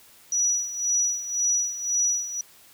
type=tone with tremolo; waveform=sine; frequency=5860 Hz; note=F#8; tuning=18 cents flat; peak=-19 dBFS; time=0.32-2.41 s; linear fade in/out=2 ms; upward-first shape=sine; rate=1.9 Hz; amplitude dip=75%; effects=white hiss -53 dBFS RMS until 2.73 s